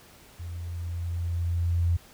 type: tone with level ramp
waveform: sine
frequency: 85.8 Hz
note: F2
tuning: 30 cents flat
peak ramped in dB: -34 to -20 dBFS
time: 0.39-1.97 s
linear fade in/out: 10 ms
effects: pink hiss -53 dBFS RMS until 2.13 s